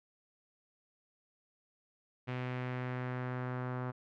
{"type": "tone with low-pass filter sweep", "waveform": "sawtooth", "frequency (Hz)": 126, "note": "B2", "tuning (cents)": 35, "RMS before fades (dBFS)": -38, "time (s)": [2.27, 3.92], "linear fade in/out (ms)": 20, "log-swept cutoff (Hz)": [2500, 1300], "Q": 1.8, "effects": []}